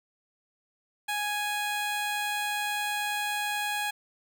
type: tone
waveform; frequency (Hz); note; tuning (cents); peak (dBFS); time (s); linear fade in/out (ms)
15% pulse; 830.6; G#5; 0; -22; 1.08-3.91; 10
effects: none